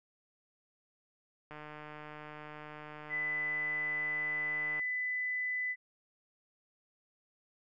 click train, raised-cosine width 0.5 ms, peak -32 dBFS, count 497, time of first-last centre 1.51-4.795 s, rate 151 Hz
sine tone, 2000 Hz, B6, 21 cents sharp, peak -32 dBFS, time 3.09-5.76 s, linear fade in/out 50 ms
effects none

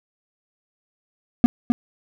triangle tone with echo, 240.3 Hz, B3, 47 cents flat, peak -5 dBFS, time 1.44-1.46 s, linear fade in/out 0 ms, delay 260 ms, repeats 1, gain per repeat -6 dB, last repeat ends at 1.72 s, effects none

